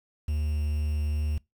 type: tone with quantisation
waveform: triangle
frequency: 75.2 Hz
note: D2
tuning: 42 cents sharp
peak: -23 dBFS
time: 0.28-1.38 s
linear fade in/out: 5 ms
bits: 8
effects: noise-tail reverb RT60 0.2 s tail -24 dB re dry